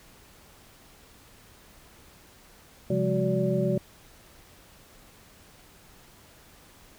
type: tone cluster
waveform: sine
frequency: 133.6 / 174.7 / 202.1 / 371.4 / 576 Hz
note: C3 / F3 / G#3 / F#4 / D5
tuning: +36 / +1 / -47 / +7 / -34 cents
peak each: -29 dBFS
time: 2.9-3.78 s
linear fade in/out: 5 ms
effects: pink hiss -54 dBFS RMS until 6.98 s